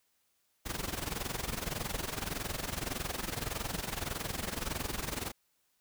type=noise with amplitude modulation; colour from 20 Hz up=pink; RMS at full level=-34 dBFS; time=0.65-5.32 s; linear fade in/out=20 ms; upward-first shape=sine; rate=21.7 Hz; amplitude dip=80%; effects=white hiss -75 dBFS RMS until 5.8 s